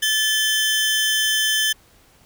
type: tone pair together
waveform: sawtooth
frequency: 1740 / 3092 Hz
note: A6 / G7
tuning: -20 / -24 cents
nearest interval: minor seventh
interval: 996 cents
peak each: -17 dBFS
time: 0.02-1.73 s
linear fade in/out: 10 ms
effects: pink hiss -54 dBFS RMS until 2.25 s